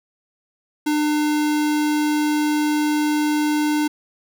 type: tone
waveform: square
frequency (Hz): 300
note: D4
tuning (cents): +37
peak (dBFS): -18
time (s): 0.86-3.88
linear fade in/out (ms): 10
effects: none